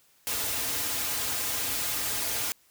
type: noise with comb filter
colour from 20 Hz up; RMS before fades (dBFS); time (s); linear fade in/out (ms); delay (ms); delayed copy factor
white; -30; 0.27-2.52; 0; 5.3; -0.8
effects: white hiss -63 dBFS RMS until 2.7 s